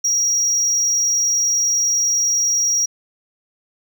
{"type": "tone", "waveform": "sine", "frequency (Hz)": 5690, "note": "F8", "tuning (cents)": 31, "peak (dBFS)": -12, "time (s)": [0.04, 2.86], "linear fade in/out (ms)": 10, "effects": ["tanh soft clip ceiling -14 dBFS", "9-bit"]}